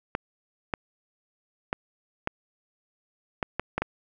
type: clicks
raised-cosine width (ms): 0.5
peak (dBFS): -11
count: 8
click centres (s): 0.151 / 0.738 / 1.729 / 2.274 / 3.428 / 3.596 / 3.78 / 3.82
effects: none